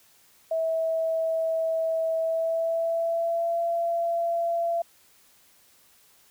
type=tone with pitch glide; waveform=sine; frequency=650 to 678.4 Hz; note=E5 to E5; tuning=-24 to +50 cents; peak=-23 dBFS; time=0.51-4.82 s; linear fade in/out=5 ms; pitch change=+74 cents; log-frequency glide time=2.18-3.62 s; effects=white hiss -59 dBFS RMS until 6.3 s